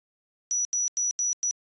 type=tone bursts at uneven times; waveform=sine; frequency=5880 Hz; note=F#8; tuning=12 cents flat; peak=-22 dBFS; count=5; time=0.51-0.65 / 0.73-0.88 / 0.97-1.11 / 1.19-1.33 / 1.43-1.51 s; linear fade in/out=0 ms; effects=tanh soft clip ceiling -20 dBFS + resampled to 16000 Hz